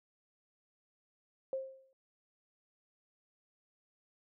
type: tone with exponential decay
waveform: sine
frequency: 531 Hz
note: C5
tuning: 25 cents sharp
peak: -31 dBFS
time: 1.53-1.93 s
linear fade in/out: 1 ms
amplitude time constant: 85 ms
effects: none